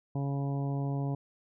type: harmonic tone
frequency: 139.5 Hz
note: C#3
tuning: 11 cents sharp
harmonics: 1 / 2 / 3 / 4 / 5 / 6 / 7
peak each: -30 / -37 / -43 / -46 / -44 / -49 / -49 dBFS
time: 0.15-1.15 s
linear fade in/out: 5 ms
effects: none